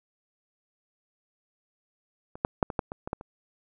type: clicks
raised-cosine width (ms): 1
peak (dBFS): -27 / -9 / -7 / -19 / -11 / -21 / -20 / -15 / -27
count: 9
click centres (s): 2.355 / 2.449 / 2.628 / 2.702 / 2.792 / 2.919 / 3.075 / 3.131 / 3.211
effects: none